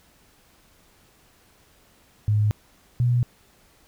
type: tone pair in turn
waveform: sine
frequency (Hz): 105.4 / 121.87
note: G#2 / B2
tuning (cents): +26 / -23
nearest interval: minor third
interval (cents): 251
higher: second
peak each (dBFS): -17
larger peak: neither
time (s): 2.28-2.51 / 3-3.23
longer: neither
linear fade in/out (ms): 0
effects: pink hiss -58 dBFS RMS until 3.87 s